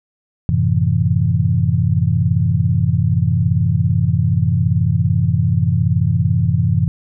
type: chord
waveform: sine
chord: F# half-diminished seventh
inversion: none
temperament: equal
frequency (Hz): 92.5 / 110 / 130.81 / 164.81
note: F#2 / A2 / C3 / E3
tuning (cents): 0 / 0 / 0 / 0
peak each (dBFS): -18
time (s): 0.49-6.88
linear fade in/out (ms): 0
effects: none